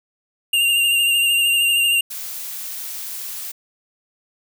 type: tone with vibrato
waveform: square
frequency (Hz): 2794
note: F7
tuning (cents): 0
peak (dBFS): -15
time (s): 0.53-2.01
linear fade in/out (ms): 5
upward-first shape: sine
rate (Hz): 13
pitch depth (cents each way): 28
type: noise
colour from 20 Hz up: blue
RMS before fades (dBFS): -30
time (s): 2.1-3.52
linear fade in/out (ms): 10
effects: none